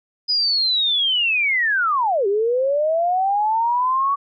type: linear two-way sweep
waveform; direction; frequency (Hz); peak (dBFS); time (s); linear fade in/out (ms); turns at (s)
sine; down then up; 5010 to 386.1 to 1133; -16; 0.28-4.16; 20; 2.27
effects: none